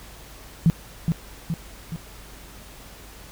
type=tone with echo; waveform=sine; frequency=164.81 Hz; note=E3; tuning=in tune; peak=-12 dBFS; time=0.66-0.7 s; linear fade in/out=0 ms; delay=420 ms; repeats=3; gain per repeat=-5 dB; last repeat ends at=1.96 s; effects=added 50 Hz sine -46 dBFS peak until 3.31 s + pink hiss -45 dBFS RMS until 3.31 s